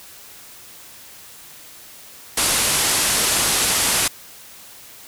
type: low-pass noise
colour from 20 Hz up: white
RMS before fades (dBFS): -19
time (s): 2.37-4.08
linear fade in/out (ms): 5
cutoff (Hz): 12000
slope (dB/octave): 96
effects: white hiss -42 dBFS RMS until 5.07 s